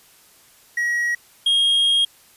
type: tone pair in turn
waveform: triangle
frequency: 1907 / 3253 Hz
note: A#6 / G#7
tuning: +39 / -37 cents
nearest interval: major sixth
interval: 924 cents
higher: second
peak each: -17 / -13 dBFS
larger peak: second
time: 0.77-1.15 / 1.46-2.05 s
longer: second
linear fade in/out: 5 ms
effects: white hiss -52 dBFS RMS until 2.36 s + resampled to 32000 Hz